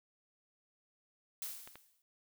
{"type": "noise with exponential decay", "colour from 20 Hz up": "blue", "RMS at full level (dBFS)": -39, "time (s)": [1.42, 2.02], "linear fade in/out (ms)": 1, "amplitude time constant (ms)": 130}
{"type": "clicks", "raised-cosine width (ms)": 0.3, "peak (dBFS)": -34, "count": 2, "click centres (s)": [1.675, 1.756]}
{"effects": []}